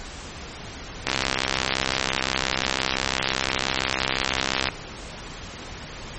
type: click train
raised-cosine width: 0.2 ms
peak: -3 dBFS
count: 239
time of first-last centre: 1.07-4.687 s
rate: 65.8 Hz
effects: pink hiss -37 dBFS RMS until 6.18 s + MP3 32 kbps